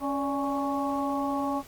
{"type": "harmonic tone with a mistuned harmonic", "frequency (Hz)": 277.2, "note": "C#4", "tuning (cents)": 0, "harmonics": [1, 2, 3, 4], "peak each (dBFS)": [-29, -34, -32, -33], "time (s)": [0, 1.63], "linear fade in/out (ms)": 50, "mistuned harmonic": 2, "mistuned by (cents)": 79, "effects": ["pink hiss -50 dBFS RMS until 1.67 s", "Opus 24 kbps"]}